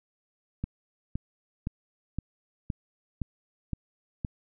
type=click train; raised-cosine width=5 ms; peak=-18 dBFS; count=8; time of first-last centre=0.64-4.248 s; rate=1.94 Hz; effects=none